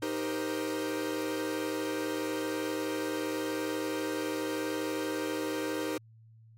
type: chord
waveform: 45% pulse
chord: C minor seventh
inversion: first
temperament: equal with one note detuned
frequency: 311.1 / 392 / 471 / 523.3 Hz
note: Eb4 / G4 / Bb4 / C5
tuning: 0 / 0 / +18 / 0 cents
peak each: -34 / -38 / -38 / -38 dBFS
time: 0.02-5.98 s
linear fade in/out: 5 ms
effects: added 112 Hz sine -53 dBFS peak until 6.57 s + MP3 64 kbps